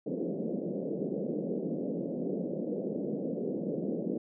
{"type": "band-pass noise", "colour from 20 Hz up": "pink", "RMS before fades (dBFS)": -34, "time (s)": [0.06, 4.18], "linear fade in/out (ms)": 5, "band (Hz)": [170, 550], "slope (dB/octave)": 48, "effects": []}